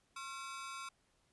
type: ring-modulated tone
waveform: sawtooth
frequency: 1222 Hz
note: D#6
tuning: 32 cents flat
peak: -37 dBFS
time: 0.16-0.89 s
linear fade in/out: 5 ms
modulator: 146 Hz
effects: pink hiss -75 dBFS RMS until 1.32 s + resampled to 24000 Hz